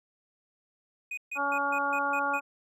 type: tone bursts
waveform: triangle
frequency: 2489 Hz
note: D#7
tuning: in tune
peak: -31 dBFS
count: 7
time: 1.11-2.398 s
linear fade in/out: 5 ms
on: 64 ms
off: 140 ms
type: harmonic tone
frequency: 282.4 Hz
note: C#4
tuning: 32 cents sharp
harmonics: 1 / 2 / 3 / 4 / 5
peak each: -39 / -36 / -31 / -32 / -30 dBFS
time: 1.35-2.41 s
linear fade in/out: 50 ms
effects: none